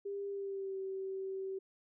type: tone with pitch glide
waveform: sine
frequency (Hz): 400 to 383.9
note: G4 to G4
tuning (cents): +35 to -36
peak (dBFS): -37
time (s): 0.05-1.59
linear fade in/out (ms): 10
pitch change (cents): -71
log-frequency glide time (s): 0.29-0.78
effects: none